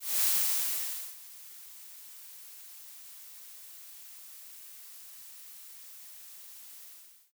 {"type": "noise with ADSR envelope", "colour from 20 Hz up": "blue", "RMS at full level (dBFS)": -26, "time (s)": [0, 7.32], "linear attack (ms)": 220, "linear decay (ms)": 930, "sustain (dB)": -23, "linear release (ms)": 470, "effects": ["noise-tail reverb RT60 0.1 s tail -19 dB re dry"]}